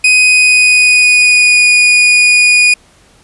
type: tone with pitch glide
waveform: 40% pulse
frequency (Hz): 2500 to 2460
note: D#7 to D#7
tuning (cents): +8 to -20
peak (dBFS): -4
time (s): 0.04-2.74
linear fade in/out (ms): 5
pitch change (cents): -28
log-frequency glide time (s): 0.2-1.68
effects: pink hiss -46 dBFS RMS until 3.23 s + resampled to 24000 Hz